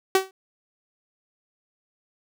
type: tone with exponential decay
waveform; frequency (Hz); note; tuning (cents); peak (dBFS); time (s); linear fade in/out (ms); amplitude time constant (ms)
sawtooth; 381.2; G4; -48; -10; 0.15-0.31; 2; 33
effects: none